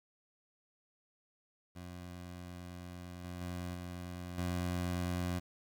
20% pulse tone with level steps, 88.9 Hz, F2, 31 cents sharp, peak -40 / -37 / -34 / -37 / -29 dBFS, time 1.75-5.4 s, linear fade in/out 20 ms, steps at 3.24 / 3.41 / 3.74 / 4.38 s, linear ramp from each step 5 ms, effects 11-bit

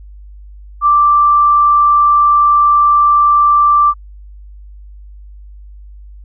sine tone, 1174.7 Hz, D6, in tune, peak -6 dBFS, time 0.81-3.94 s, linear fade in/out 50 ms, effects added 50 Hz sine -32 dBFS peak until 6.24 s

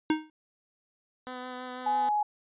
square tone with exponential decay, 311.1 Hz, D#4, in tune, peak -20 dBFS, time 0.1-0.3 s, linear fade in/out 2 ms, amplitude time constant 43 ms
10% pulse tone with vibrato, 252.2 Hz, B3, 36 cents sharp, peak -29 dBFS, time 1.27-2.09 s, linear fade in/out 0 ms, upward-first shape sine, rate 6.1 Hz, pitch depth 12 cents each way
sine tone, 838 Hz, G#5, 15 cents sharp, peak -24 dBFS, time 1.86-2.23 s, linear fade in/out 5 ms
effects resampled to 8000 Hz

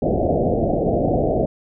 white low-pass noise, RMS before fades -19 dBFS, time 0.02-1.46 s, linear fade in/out 5 ms, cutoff 730 Hz, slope 96 dB/octave, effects none

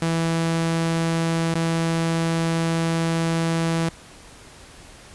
sawtooth tone with dropouts, 165 Hz, E3, 2 cents sharp, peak -16 dBFS, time 0.02-3.89 s, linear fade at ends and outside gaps 2 ms, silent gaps 1.54-1.552 s, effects pink hiss -45 dBFS RMS until 5.14 s + resampled to 24000 Hz

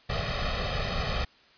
pink noise with comb filter, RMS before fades -29 dBFS, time 0.09-1.25 s, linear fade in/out 10 ms, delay 1.6 ms, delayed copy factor +0.85, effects white hiss -58 dBFS RMS until 1.57 s + resampled to 11025 Hz

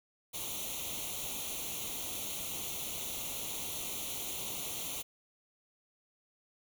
white noise with comb filter, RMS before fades -39 dBFS, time 0.33-5.03 s, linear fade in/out 20 ms, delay 0.3 ms, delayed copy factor +0.85, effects none

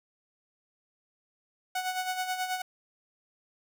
sawtooth tone with tremolo, 740 Hz, F#5, in tune, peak -24 dBFS, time 1.75-2.62 s, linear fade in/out 5 ms, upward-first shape sine, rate 9.3 Hz, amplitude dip 60%, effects none

